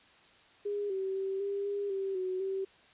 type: tone with pitch steps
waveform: sine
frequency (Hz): 409.2 / 383.3 / 386.3 / 399.7 / 404.2 / 388.1 / 371.2 / 385.5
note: G#4 / G4 / G4 / G4 / G#4 / G4 / F#4 / G4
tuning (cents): -26 / -39 / -25 / +34 / -47 / -17 / +6 / -29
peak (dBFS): -31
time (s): 0.65-2.65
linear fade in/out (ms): 10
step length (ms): 250
effects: white hiss -60 dBFS RMS until 2.93 s + resampled to 8000 Hz